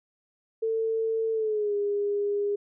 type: tone with pitch glide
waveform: sine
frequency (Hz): 447.5 to 408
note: A4 to G#4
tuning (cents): +29 to -31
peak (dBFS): -24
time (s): 0.62-2.56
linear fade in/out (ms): 10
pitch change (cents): -160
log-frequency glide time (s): 1.32-1.75
effects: none